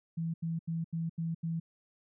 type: tone bursts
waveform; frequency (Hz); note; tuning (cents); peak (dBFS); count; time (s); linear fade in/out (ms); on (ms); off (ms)
sine; 164.9; E3; +1; -31; 6; 0.17-1.6; 10; 170; 82
effects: none